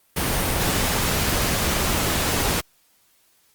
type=noise; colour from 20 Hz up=pink; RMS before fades=-22 dBFS; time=0.16-2.61 s; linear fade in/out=10 ms; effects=white hiss -61 dBFS RMS until 3.54 s + Opus 32 kbps